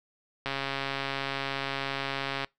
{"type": "click train", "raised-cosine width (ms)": 0.3, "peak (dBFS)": -15, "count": 273, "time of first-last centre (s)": [0.46, 2.445], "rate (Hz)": 137, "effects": ["noise-tail reverb RT60 0.2 s tail -26 dB re dry"]}